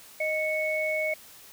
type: tone pair together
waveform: sine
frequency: 622.3 / 2212 Hz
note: D#5 / C#7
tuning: 0 / -4 cents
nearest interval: octave + minor seventh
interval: 2196 cents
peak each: -28 dBFS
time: 0.2-1.14 s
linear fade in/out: 5 ms
effects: white hiss -50 dBFS RMS until 1.52 s